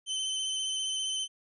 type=tone with vibrato; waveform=sawtooth; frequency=3070 Hz; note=G7; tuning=37 cents flat; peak=-27 dBFS; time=0.06-1.28 s; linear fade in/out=50 ms; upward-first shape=square; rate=15 Hz; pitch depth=14 cents each way; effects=resampled to 24000 Hz